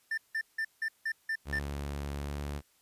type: tone bursts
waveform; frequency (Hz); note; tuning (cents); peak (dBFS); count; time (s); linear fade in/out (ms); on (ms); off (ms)
triangle; 1785; A6; +24; -28; 7; 0.11-1.592; 5; 66; 170
type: tone with pitch glide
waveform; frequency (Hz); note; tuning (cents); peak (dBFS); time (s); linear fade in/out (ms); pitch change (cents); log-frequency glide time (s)
sawtooth; 71.2 to 72.11; C#2 to D2; +47 to -31; -31; 1.45-2.62; 50; +22; 2.18-2.38
effects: white hiss -68 dBFS RMS until 2.81 s + resampled to 32000 Hz